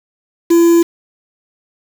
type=tone with quantisation; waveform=triangle; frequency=338.2 Hz; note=E4; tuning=44 cents sharp; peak=-4 dBFS; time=0.5-0.83 s; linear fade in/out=10 ms; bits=4; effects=none